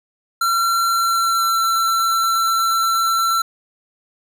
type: tone with pitch glide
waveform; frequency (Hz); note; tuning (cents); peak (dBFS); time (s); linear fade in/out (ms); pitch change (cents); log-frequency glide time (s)
square; 1363 to 1345.8; F6 to E6; -43 to +35; -16; 0.41-3.42; 5; -22; 0.9-1.63
effects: none